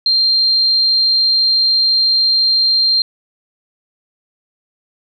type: tone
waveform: sine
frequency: 4178 Hz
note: C8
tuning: 3 cents flat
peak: -10 dBFS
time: 0.06-3.02 s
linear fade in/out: 2 ms
effects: none